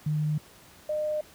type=tone pair in turn; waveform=sine; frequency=152 / 608 Hz; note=D#3 / D#5; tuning=-40 / -40 cents; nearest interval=2 octaves; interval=2400 cents; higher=second; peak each=-24 / -26 dBFS; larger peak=first; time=0.06-0.38 / 0.89-1.21 s; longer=neither; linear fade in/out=5 ms; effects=pink hiss -53 dBFS RMS until 1.34 s + high-pass 60 Hz 12 dB/octave